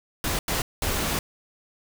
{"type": "noise bursts at uneven times", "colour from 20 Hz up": "pink", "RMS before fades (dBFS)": -26, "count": 3, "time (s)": [[0.24, 0.39], [0.48, 0.62], [0.82, 1.19]], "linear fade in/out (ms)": 2, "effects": []}